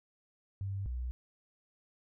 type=tone pair in turn; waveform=sine; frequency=98 / 61.74 Hz; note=G2 / B1; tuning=0 / 0 cents; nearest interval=minor sixth; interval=800 cents; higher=first; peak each=-34 / -34 dBFS; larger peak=neither; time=0.61-0.86 / 0.86-1.11 s; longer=neither; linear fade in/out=0 ms; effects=none